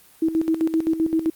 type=tone with tremolo; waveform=sine; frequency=322.8 Hz; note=E4; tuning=36 cents flat; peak=-16 dBFS; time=0.22-1.3 s; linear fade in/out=5 ms; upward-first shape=square; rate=7.7 Hz; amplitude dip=70%; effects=white hiss -52 dBFS RMS until 1.35 s + Opus 32 kbps